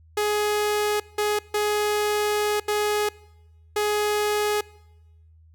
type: tone bursts at uneven times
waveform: sawtooth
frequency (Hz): 418.6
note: G#4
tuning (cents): +14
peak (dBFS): -17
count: 5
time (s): 0.17-1 / 1.18-1.39 / 1.54-2.6 / 2.68-3.09 / 3.76-4.61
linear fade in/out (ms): 5
effects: noise-tail reverb RT60 1.0 s tail -23 dB re dry + added 80 Hz sine -50 dBFS peak until 5.54 s